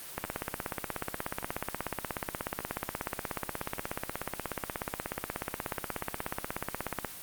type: two click trains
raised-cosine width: 0.5 ms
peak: -22 / -16 dBFS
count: 4 / 115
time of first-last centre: 0.25-3.784 / 0.18-7.047 s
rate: 0.849 / 16.6 Hz
effects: white hiss -44 dBFS RMS until 7.22 s + Opus 32 kbps